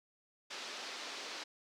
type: band-pass noise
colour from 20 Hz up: white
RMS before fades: -45 dBFS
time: 0.5-1.44 s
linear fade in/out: 10 ms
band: 270 to 5300 Hz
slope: 24 dB/octave
effects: none